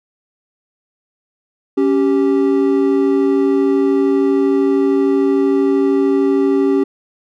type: tone pair together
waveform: triangle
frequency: 277.2 / 390.2 Hz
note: C#4 / G4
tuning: 0 / -8 cents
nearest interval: tritone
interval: 592 cents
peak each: -12 dBFS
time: 1.77-6.84 s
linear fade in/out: 10 ms
effects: none